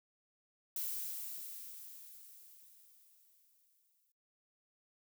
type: noise with exponential decay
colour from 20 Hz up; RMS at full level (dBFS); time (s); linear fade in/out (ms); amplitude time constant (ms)
violet; -38; 0.76-4.12; 2; 730
effects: noise-tail reverb RT60 0.6 s tail -26 dB re dry